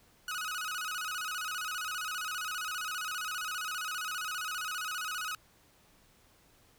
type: tone with vibrato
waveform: sawtooth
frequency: 1363 Hz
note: F6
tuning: 43 cents flat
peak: -31 dBFS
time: 0.28-5.35 s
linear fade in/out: 2 ms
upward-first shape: square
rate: 15 Hz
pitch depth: 120 cents each way
effects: pink hiss -64 dBFS RMS until 6.78 s